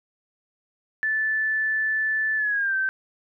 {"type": "tone with pitch glide", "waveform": "sine", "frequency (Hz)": [1751, 1551], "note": ["A6", "G6"], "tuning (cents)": [-9, -19], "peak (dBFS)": -21, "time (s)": [1.03, 2.89], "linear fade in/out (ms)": 0, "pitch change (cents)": -210, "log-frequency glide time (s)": [2.36, 2.76], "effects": []}